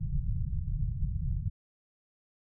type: low-pass noise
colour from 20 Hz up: pink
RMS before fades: -31 dBFS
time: 0-1.5 s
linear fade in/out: 20 ms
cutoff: 160 Hz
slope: 48 dB/octave
effects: none